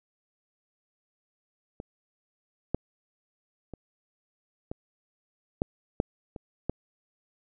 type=clicks; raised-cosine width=2 ms; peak=-24 / -12 / -26 / -21 / -12 / -10 / -25 / -14 dBFS; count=8; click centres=1.801 / 2.746 / 3.737 / 4.715 / 5.619 / 6.001 / 6.362 / 6.696 s; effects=none